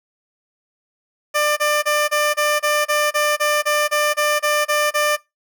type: tone bursts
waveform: 15% pulse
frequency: 596 Hz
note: D5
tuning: 25 cents sharp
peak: -9 dBFS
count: 15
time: 1.34-5.168 s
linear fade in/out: 20 ms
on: 230 ms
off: 27 ms
effects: noise-tail reverb RT60 0.2 s tail -22 dB re dry

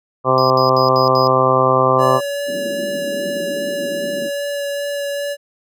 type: harmonic tone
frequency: 130 Hz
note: C3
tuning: 11 cents flat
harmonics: 1 / 2 / 3 / 4 / 5 / 6 / 7 / 8 / 9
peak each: -22 / -25 / -20 / -17 / -20 / -23 / -25 / -18 / -17 dBFS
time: 0.24-2.21 s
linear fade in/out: 50 ms
type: tone bursts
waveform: triangle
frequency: 4988 Hz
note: D#8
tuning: 3 cents sharp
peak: -22 dBFS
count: 5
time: 0.38-1.272 s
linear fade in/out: 0 ms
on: 120 ms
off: 73 ms
type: tone with vibrato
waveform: square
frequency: 570 Hz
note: C#5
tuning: 48 cents sharp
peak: -21 dBFS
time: 1.98-5.37 s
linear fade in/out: 50 ms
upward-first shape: sine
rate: 2.5 Hz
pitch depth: 9 cents each way
type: band-pass noise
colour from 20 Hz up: pink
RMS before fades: -29 dBFS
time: 2.46-4.31 s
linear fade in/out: 50 ms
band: 190 to 410 Hz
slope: 48 dB/octave
effects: none

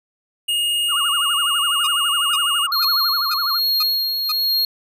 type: tone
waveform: square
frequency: 2854 Hz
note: F7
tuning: 37 cents sharp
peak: -18 dBFS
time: 0.48-2.67 s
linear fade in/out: 10 ms
type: tone with vibrato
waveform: sine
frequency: 1244.5 Hz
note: D#6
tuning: in tune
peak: -22 dBFS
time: 0.88-3.6 s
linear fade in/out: 50 ms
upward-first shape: sine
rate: 12 Hz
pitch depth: 230 cents each way
type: tone bursts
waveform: sawtooth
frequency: 1244.5 Hz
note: D#6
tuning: in tune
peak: -19 dBFS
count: 6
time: 1.84-4.32 s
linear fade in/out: 5 ms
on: 30 ms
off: 460 ms
type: tone with tremolo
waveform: square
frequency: 4274 Hz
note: C8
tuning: 36 cents sharp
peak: -16 dBFS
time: 2.72-4.65 s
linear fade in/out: 2 ms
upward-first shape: sine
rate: 1.2 Hz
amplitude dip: 40%
effects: resampled to 32000 Hz

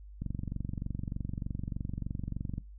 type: click train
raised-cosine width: 5 ms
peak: -23 dBFS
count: 56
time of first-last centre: 0.22-2.581 s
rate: 23.3 Hz
effects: noise-tail reverb RT60 0.2 s tail -19 dB re dry + added 50 Hz sine -46 dBFS peak until 2.78 s

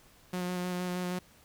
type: tone with vibrato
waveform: sawtooth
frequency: 180.1 Hz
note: F#3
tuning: 46 cents flat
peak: -28 dBFS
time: 0.33-1.19 s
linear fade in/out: 5 ms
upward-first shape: square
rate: 6.4 Hz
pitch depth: 12 cents each way
effects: pink hiss -60 dBFS RMS until 1.44 s

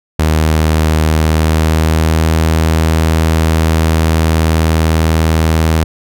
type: tone with pitch glide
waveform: sawtooth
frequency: 78.5 to 80.2 Hz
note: D#2 to E2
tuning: +16 to -47 cents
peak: -5 dBFS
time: 0.19-5.84 s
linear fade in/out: 5 ms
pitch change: +37 cents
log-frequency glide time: 1.17-2.34 s
effects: none

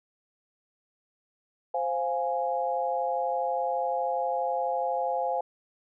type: chord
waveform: sine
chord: F minor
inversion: second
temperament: equal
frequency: 523.3 / 698.5 / 830.6 Hz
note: C5 / F5 / Ab5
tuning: 0 / 0 / 0 cents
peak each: -30 dBFS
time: 1.74-5.41 s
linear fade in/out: 5 ms
effects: none

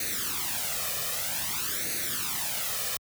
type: noise with flanger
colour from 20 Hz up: white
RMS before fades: -31 dBFS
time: 0-2.97 s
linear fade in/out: 2 ms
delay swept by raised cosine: 0.47 to 1.67 ms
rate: 0.52 Hz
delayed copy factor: +0.75
effects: high-pass 60 Hz 12 dB/octave

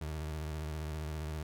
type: tone with vibrato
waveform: 30% pulse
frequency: 77 Hz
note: D#2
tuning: 17 cents flat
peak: -34 dBFS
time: 0.01-1.43 s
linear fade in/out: 5 ms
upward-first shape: triangle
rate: 15 Hz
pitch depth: 75 cents each way
effects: none

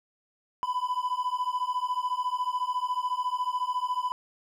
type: beating tone pair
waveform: triangle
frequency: 992 / 1006 Hz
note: B5 / B5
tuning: +7 / +32 cents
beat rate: 14 Hz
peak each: -28 dBFS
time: 0.63-4.12 s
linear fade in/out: 0 ms
effects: none

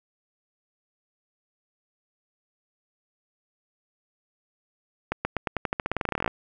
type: accelerating click train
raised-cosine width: 0.5 ms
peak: -10 dBFS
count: 22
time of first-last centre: 5.12-6.278 s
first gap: 130 ms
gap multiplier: 0.9
effects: none

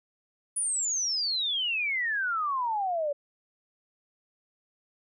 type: exponential sweep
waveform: sine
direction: down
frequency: 9956 to 561 Hz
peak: -26 dBFS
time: 0.56-3.13 s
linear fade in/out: 10 ms
effects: none

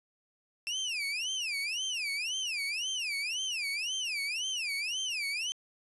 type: tone with vibrato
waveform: 30% pulse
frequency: 2637 Hz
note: E7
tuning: in tune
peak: -29 dBFS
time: 0.67-5.52 s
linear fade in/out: 0 ms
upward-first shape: sine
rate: 1.9 Hz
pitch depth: 300 cents each way
effects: resampled to 24000 Hz + 10-bit

